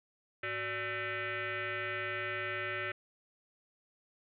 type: tone with frequency modulation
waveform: sine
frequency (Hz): 105.2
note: G#2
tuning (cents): +23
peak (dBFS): -34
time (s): 0.43-2.92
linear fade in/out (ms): 5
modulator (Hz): 477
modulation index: 5
effects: none